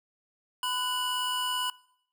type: tone cluster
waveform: square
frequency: 1006 / 1479 / 2940 Hz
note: B5 / F#6 / F#7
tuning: +32 / -1 / -12 cents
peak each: -32 / -40 / -32 dBFS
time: 0.63-1.7 s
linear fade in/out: 2 ms
effects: noise-tail reverb RT60 0.7 s tail -22 dB re dry